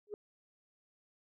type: tone with exponential growth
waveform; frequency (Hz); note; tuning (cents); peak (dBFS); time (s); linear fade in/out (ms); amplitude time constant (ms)
sine; 415.3; G#4; 0; -33; 0.07-0.14; 1; 15
effects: tanh soft clip ceiling -31 dBFS